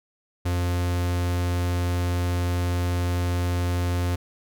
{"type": "tone", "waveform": "45% pulse", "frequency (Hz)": 88.3, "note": "F2", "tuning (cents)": 20, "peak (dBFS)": -22, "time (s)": [0.45, 4.16], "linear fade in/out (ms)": 10, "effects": []}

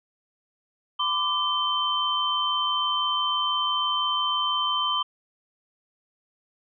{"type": "tone cluster", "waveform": "sine", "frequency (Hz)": [1009, 1175, 3098], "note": ["B5", "D6", "G7"], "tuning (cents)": [37, 1, -21], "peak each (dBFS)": [-29, -27, -25], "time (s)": [0.99, 5.03], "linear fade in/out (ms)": 10, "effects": []}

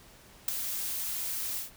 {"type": "noise with ADSR envelope", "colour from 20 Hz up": "blue", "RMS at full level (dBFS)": -23, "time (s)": [0.48, 1.71], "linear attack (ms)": 4, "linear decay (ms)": 7, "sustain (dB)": -11, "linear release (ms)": 140, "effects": ["pink hiss -55 dBFS RMS until 1.76 s"]}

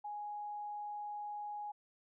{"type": "tone", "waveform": "sine", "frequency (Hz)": 831, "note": "G#5", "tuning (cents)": 1, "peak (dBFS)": -40, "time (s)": [0.04, 1.72], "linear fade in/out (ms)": 10, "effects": []}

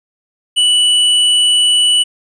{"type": "tone", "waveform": "square", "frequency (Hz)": 2960, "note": "F#7", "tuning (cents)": 0, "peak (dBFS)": -9, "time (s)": [0.56, 2.04], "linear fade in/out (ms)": 20, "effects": ["resampled to 22050 Hz"]}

